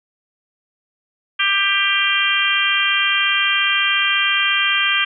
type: harmonic tone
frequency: 395.9 Hz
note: G4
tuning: 17 cents sharp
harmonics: 3 / 4 / 5 / 6 / 7 / 8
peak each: -24 / -21 / -24 / -21 / -22 / -20 dBFS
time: 1.39-5.05 s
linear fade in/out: 10 ms
effects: none